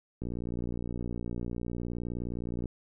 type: click train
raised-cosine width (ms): 3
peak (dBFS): -23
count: 146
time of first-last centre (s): 0.22-2.657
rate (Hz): 59.5
effects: none